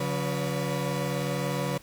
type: tone cluster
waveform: 35% pulse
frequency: 140.3 / 180.5 / 491.7 / 568 Hz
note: C#3 / F#3 / B4 / C#5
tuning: +21 / -43 / -8 / +42 cents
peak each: -29 / -31 / -32 / -34 dBFS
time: 0-1.78 s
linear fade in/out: 5 ms
effects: pink hiss -53 dBFS RMS until 1.82 s